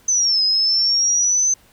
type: exponential two-way sweep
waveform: sine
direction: down then up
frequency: 6200 to 5030 to 6200 Hz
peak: -14 dBFS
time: 0.08-1.54 s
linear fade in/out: 5 ms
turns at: 0.43 s
effects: pink hiss -53 dBFS RMS until 1.72 s